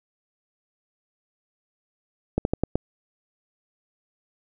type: slowing click train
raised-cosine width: 2 ms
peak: -8 dBFS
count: 5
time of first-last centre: 2.38-2.756 s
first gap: 71 ms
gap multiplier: 1.19
effects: none